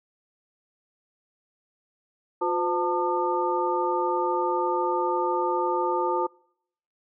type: tone cluster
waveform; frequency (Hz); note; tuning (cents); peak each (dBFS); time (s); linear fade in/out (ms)
sine; 355.9 / 510 / 894 / 1210; F4 / C5 / A5 / D#6; +33 / -44 / +27 / -49; -27 / -30 / -26 / -30; 2.41-6.27; 10
effects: noise-tail reverb RT60 0.7 s tail -26 dB re dry